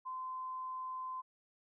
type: tone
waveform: sine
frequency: 1031 Hz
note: C6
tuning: 26 cents flat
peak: -39 dBFS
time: 0.05-1.22 s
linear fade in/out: 20 ms
effects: none